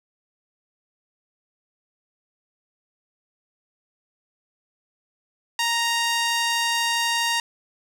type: tone with band-pass filter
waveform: sawtooth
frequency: 932.3 Hz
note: A#5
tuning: in tune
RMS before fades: -23 dBFS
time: 5.59-7.4 s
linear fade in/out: 2 ms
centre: 4200 Hz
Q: 0.56
effects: none